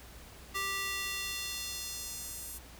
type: tone with high-pass filter sweep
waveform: square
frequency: 392 Hz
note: G4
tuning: in tune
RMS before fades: -38 dBFS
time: 0.54-2.59 s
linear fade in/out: 20 ms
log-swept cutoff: 1400 to 9600 Hz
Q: 1.1
effects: added 60 Hz sine -53 dBFS peak until 2.79 s + pink hiss -53 dBFS RMS until 2.79 s